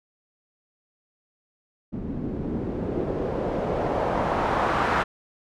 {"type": "noise with low-pass filter sweep", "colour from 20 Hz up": "white", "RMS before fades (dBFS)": -26, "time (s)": [1.92, 5.04], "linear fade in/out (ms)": 20, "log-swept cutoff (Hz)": [210, 1300], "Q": 1.5, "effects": []}